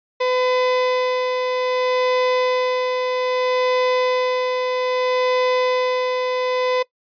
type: tone with tremolo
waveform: 35% pulse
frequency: 505 Hz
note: B4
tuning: 39 cents sharp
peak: -14 dBFS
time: 0.2-6.83 s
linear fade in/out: 10 ms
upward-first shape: sine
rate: 0.62 Hz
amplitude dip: 35%
effects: noise-tail reverb RT60 0.1 s tail -21 dB re dry + resampled to 11025 Hz